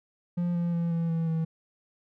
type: tone with pitch steps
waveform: triangle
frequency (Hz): 174.61 / 172.01 / 169.44 / 166.92 / 164.43 / 161.98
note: F3 / F3 / E3 / E3 / E3 / E3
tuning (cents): 0 / -26 / +48 / +22 / -4 / -30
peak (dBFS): -23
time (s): 0.37-1.45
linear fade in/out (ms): 10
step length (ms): 180
effects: none